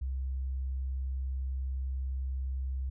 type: tone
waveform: sine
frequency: 65.7 Hz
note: C2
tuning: 8 cents sharp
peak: -31 dBFS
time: 0.01-2.9 s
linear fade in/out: 10 ms
effects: none